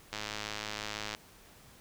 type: click train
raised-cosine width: 0.2 ms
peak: -19 dBFS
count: 109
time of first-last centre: 0.13-1.149 s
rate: 106 Hz
effects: pink hiss -57 dBFS RMS until 1.8 s